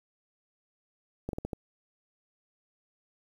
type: slowing click train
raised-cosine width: 2 ms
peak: -20 dBFS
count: 5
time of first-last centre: 1.29-1.532 s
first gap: 42 ms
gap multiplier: 1.25
effects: 9-bit